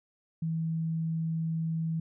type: tone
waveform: sine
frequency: 162.4 Hz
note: E3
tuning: 26 cents flat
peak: -28 dBFS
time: 0.42-2 s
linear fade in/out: 5 ms
effects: none